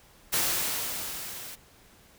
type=noise with level ramp; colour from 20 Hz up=white; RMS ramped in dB=-25 to -42 dBFS; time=0.32-1.56 s; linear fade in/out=20 ms; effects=pink hiss -57 dBFS RMS until 2.18 s